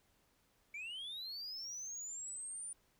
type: linear sweep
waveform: sine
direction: up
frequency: 2262 to 9397 Hz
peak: -40 dBFS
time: 0.74-2.73 s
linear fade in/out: 5 ms
effects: tanh soft clip ceiling -42 dBFS + pink hiss -74 dBFS RMS until 2.99 s